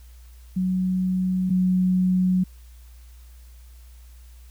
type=tone pair in turn; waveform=sine; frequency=185 / 184.01 Hz; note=F#3 / F#3; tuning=0 / -9 cents; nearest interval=unison; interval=9 cents; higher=first; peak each=-20 / -17 dBFS; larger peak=second; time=0.56-1.5 / 1.5-2.44 s; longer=neither; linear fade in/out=10 ms; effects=added 60 Hz sine -43 dBFS peak until 4.5 s + white hiss -58 dBFS RMS until 4.5 s